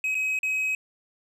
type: tone with dropouts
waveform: triangle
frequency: 2541 Hz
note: D#7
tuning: 36 cents sharp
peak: -22 dBFS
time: 0.04-0.75 s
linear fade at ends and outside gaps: 2 ms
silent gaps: 0.146-0.151 / 0.39-0.431 s
effects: resampled to 32000 Hz